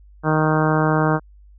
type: harmonic tone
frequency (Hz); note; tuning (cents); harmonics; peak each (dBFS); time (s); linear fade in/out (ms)
155.56; D#3; 0; 1 / 2 / 3 / 4 / 5 / 6 / 7 / 8 / 9 / 10; -19 / -22 / -24 / -25 / -26 / -27 / -27 / -28 / -29 / -29; 0.23-1.2; 50
effects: added 50 Hz sine -44 dBFS peak until 1.58 s